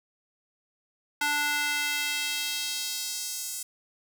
square tone with high-pass filter sweep, 293.5 Hz, D4, 1 cent flat, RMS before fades -30 dBFS, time 1.21-3.63 s, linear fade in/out 5 ms, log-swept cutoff 1200 to 7700 Hz, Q 1.3, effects none

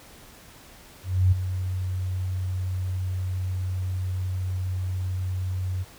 sine tone with ADSR envelope, 92.5 Hz, F#2, in tune, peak -14 dBFS, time 1.03-5.85 s, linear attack 290 ms, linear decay 13 ms, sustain -11 dB, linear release 33 ms, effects pink hiss -49 dBFS RMS until 5.98 s

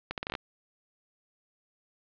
accelerating click train, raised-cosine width 0.3 ms, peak -17 dBFS, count 8, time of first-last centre 0.11-0.352 s, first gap 68 ms, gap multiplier 0.76, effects resampled to 11025 Hz + 9-bit

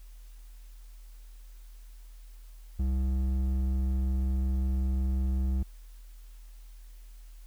sine tone with hard clipping, 65.41 Hz, C2, in tune, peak -27 dBFS, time 2.79-5.63 s, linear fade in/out 5 ms, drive 8 dB, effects added 40 Hz sine -45 dBFS peak until 7.46 s + white hiss -63 dBFS RMS until 7.46 s

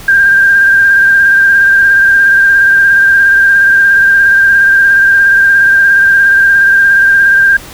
sine tone with vibrato, 1591 Hz, G6, 25 cents sharp, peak -3 dBFS, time 0.08-7.57 s, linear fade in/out 5 ms, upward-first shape sine, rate 17 Hz, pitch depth 25 cents each way, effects pink hiss -30 dBFS RMS until 7.73 s

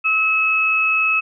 sine tone pair together, 1292.7 / 2582 Hz, E6 / E7, -34 / -37 cents, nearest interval octave, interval 1197 cents, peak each -22 / -15 dBFS, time 0.04-1.21 s, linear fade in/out 20 ms, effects none

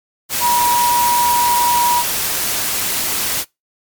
sine tone in noise, 963 Hz, B5, 44 cents flat, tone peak -12 dBFS, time 0.4-2.04 s, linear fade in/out 50 ms, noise white, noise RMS -19 dBFS, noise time 0.29-3.45 s, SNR +4 dB, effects noise-tail reverb RT60 0.2 s tail -24 dB re dry + MP3 96 kbps

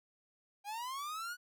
45% pulse linear sweep, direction up, 793 to 1480 Hz, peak -39 dBFS, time 0.64-1.37 s, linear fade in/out 50 ms, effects none

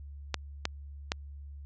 clicks, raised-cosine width 0.2 ms, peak -11 dBFS, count 3, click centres 0.343 / 0.654 / 1.119 s, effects added 71 Hz sine -42 dBFS peak until 1.65 s + resampled to 16000 Hz

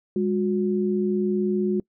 sine tone pair together, 203.8 / 362.8 Hz, G#3 / F#4, -32 / -34 cents, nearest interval minor seventh, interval 998 cents, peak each -23 dBFS, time 0.16-1.8 s, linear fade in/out 2 ms, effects noise-tail reverb RT60 0.1 s tail -24 dB re dry

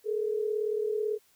sine tone pair together, 423.3 / 461.4 Hz, G#4 / A#4, +33 / -18 cents, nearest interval minor second, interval 149 cents, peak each -28 / -33 dBFS, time 0.04-1.19 s, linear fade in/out 50 ms, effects white hiss -65 dBFS RMS until 1.35 s

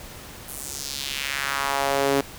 sawtooth tone with high-pass filter sweep, 138.8 Hz, C#3, 3 cents sharp, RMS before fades -26 dBFS, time 0.48-2.21 s, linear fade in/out 5 ms, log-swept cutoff 11000 to 330 Hz, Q 1.8, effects pink hiss -41 dBFS RMS until 2.38 s

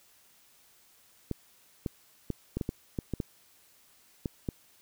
clicks, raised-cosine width 3 ms, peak -18 dBFS, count 11, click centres 1.313 / 1.862 / 2.303 / 2.57 / 2.612 / 2.691 / 2.988 / 3.137 / 3.202 / 4.258 / 4.488 s, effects white hiss -62 dBFS RMS until 4.81 s

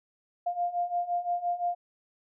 sine beating tone pair, 698.5 / 704.3 Hz, F5 / F5, 0 / +14 cents, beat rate 5.8 Hz, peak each -32 / -29 dBFS, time 0.46-1.75 s, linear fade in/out 10 ms, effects none

